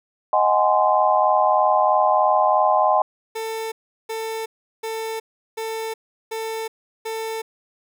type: chord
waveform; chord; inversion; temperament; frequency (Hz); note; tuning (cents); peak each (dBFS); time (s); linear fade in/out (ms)
sine; Ab dominant seventh; second; just; 623 / 747.5 / 830.6 / 1038.3; Eb5 / Gb5 / Ab5 / C6; +2 / +17 / 0 / -14; -20; 0.33-3.02; 2
type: tone bursts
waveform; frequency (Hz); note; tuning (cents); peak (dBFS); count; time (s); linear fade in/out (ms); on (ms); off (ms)
30% pulse; 445.7; A4; +22; -23; 6; 3.35-7.42; 10; 370; 370
effects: none